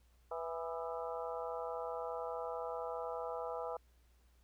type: harmonic tone with a mistuned harmonic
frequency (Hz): 164.7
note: E3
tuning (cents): -1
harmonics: 3 / 4 / 5 / 6 / 7 / 8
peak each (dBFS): -42 / -44 / -46 / -48 / -49 / -50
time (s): 0.31-3.77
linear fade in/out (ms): 5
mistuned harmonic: 7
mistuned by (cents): +78
effects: added 60 Hz sine -65 dBFS peak until 4.43 s + pink hiss -75 dBFS RMS until 4.43 s